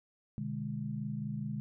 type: chord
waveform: sine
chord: G# diminished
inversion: first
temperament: just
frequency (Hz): 124.59 / 149.51 / 207.7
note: B2 / D3 / G#3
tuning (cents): +16 / +31 / 0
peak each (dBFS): -40 / -39 / -38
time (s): 0.38-1.6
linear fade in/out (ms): 0
effects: none